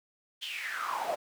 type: noise with high-pass filter sweep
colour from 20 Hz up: brown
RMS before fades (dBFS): -35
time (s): 0.41-1.16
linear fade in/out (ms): 20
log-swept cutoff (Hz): 3400 to 600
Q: 7.4
effects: none